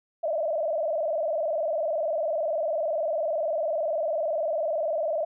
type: tone with vibrato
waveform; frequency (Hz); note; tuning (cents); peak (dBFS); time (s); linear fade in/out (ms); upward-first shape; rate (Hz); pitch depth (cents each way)
sine; 630; D#5; +21; -24; 0.23-5.25; 10; square; 20; 100
effects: none